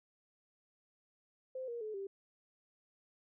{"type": "tone with pitch steps", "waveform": "sine", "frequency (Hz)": [518, 472.3, 430.6, 392.6], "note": ["C5", "A#4", "A4", "G4"], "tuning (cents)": [-17, 23, -37, 3], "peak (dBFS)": -39, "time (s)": [1.55, 2.07], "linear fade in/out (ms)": 5, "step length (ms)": 130, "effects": []}